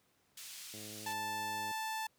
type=band-pass noise; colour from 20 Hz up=pink; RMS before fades=-49 dBFS; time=0.37-1.13 s; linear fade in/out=5 ms; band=3300 to 14000 Hz; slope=12 dB/octave
type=click train; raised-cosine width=2 ms; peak=-39 dBFS; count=104; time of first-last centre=0.74-1.712 s; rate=106 Hz
type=tone; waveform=sawtooth; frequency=880 Hz; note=A5; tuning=in tune; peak=-33 dBFS; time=1.06-2.07 s; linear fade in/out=5 ms
effects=pink hiss -73 dBFS RMS until 2.18 s + high-pass 100 Hz 12 dB/octave